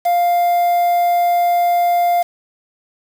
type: tone with quantisation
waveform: triangle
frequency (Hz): 700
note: F5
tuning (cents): +4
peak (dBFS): -10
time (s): 0.05-2.23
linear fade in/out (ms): 10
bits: 5
effects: none